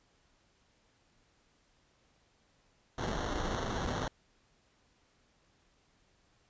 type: noise with sample-and-hold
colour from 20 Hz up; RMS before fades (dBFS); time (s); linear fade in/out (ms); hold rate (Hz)
pink; -35; 2.98-4.08; 2; 2450
effects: pink hiss -70 dBFS RMS until 6.49 s + resampled to 16000 Hz